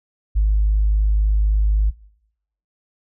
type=tone; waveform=sine; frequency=51.91 Hz; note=G#1; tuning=in tune; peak=-12 dBFS; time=0.35-1.91 s; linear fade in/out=20 ms; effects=noise-tail reverb RT60 0.8 s tail -23 dB re dry + tanh soft clip ceiling -9 dBFS